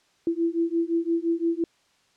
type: beating tone pair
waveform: sine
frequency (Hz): 331.7 / 337.5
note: E4 / E4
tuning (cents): +11 / +41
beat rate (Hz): 5.8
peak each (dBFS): -25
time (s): 0.27-1.64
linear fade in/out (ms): 2
effects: white hiss -64 dBFS RMS until 2.16 s + low-pass 6000 Hz 12 dB/octave